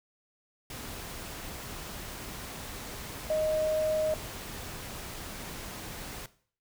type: tone in noise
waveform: sine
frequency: 622.3 Hz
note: D#5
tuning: in tune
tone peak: -25 dBFS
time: 3.3-4.14 s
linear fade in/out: 2 ms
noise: pink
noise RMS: -41 dBFS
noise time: 0.7-6.26 s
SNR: +13 dB
effects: noise-tail reverb RT60 0.5 s tail -17 dB re dry